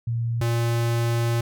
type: tone pair in turn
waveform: sine / square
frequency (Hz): 116.54 / 117.17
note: A#2 / A#2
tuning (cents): 0 / +9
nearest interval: unison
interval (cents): 9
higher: second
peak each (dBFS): -22 / -21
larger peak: second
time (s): 0.07-0.41 / 0.41-1.41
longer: second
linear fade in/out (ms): 5
effects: none